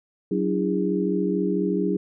sine tone cluster, 186.4 / 289.3 / 333.7 / 407.6 Hz, F#3 / D4 / E4 / G#4, +13 / -26 / +21 / -32 cents, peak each -25 / -27 / -27 / -26 dBFS, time 0.31-1.97 s, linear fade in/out 5 ms, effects none

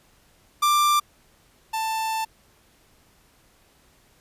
45% pulse tone pair in turn, 1183 / 886.2 Hz, D6 / A5, +12 / +12 cents, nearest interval perfect fourth, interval 500 cents, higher first, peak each -17 / -24 dBFS, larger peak first, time 0.62-1 / 1.73-2.25 s, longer second, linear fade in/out 10 ms, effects pink hiss -59 dBFS RMS until 4.2 s + resampled to 32000 Hz

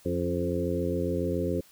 harmonic tone with a mistuned harmonic, 87.31 Hz, F2, in tune, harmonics 1 / 2 / 3 / 4 / 5 / 6, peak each -33 / -33 / -33 / -33 / -33 / -33 dBFS, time 0.05-1.61 s, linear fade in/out 10 ms, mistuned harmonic 3, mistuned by +40 cents, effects white hiss -57 dBFS RMS until 1.71 s

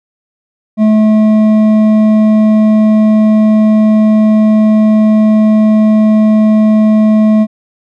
sine tone with hard clipping, 215.7 Hz, A3, 34 cents flat, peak -6 dBFS, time 0.77-7.47 s, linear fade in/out 50 ms, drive 7 dB, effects none

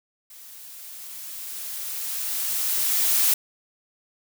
blue noise with level ramp, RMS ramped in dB -45 to -19 dBFS, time 0.3-3.34 s, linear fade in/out 5 ms, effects none

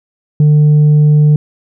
sine tone with tanh clipping, 150 Hz, D3, 37 cents sharp, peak -5 dBFS, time 0.4-1.36 s, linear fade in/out 2 ms, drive 2 dB, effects none

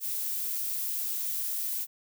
violet noise, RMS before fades -32 dBFS, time 0-1.87 s, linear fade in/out 50 ms, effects none

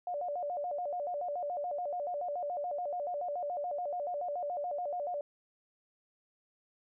sine tone with vibrato, 644 Hz, E5, 41 cents flat, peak -33 dBFS, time 0.07-5.21 s, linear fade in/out 2 ms, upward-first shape square, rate 7 Hz, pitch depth 180 cents each way, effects none

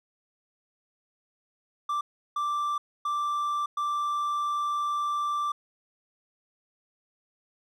triangle tone bursts at uneven times, 1174.7 Hz, D6, in tune, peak -24 dBFS, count 4, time 1.89-2.01 / 2.36-2.78 / 3.05-3.66 / 3.77-5.52 s, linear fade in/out 5 ms, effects none

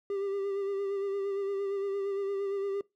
triangle tone with vibrato, 396.2 Hz, G4, 18 cents sharp, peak -28 dBFS, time 0.1-2.81 s, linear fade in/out 2 ms, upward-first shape sine, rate 8.7 Hz, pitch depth 31 cents each way, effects noise-tail reverb RT60 0.2 s tail -22 dB re dry

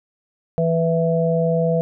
harmonic tone, 165.3 Hz, E3, 5 cents sharp, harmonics 1 / 3 / 4, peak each -19 / -20 / -22 dBFS, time 0.58-1.81 s, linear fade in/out 0 ms, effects none

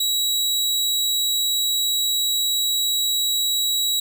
sawtooth tone, 3881 Hz, B7, 31 cents flat, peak -16 dBFS, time 0-4 s, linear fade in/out 5 ms, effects none

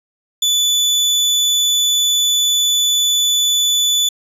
30% pulse tone, 3478 Hz, A7, 21 cents flat, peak -10 dBFS, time 0.42-4.09 s, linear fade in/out 5 ms, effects resampled to 32000 Hz

